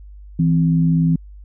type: tone pair together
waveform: sine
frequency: 164.1 / 260.9 Hz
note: E3 / C4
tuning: -8 / -5 cents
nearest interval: minor sixth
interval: 803 cents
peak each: -13 / -21 dBFS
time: 0.39-1.16 s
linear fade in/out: 5 ms
effects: added 50 Hz sine -36 dBFS peak until 1.44 s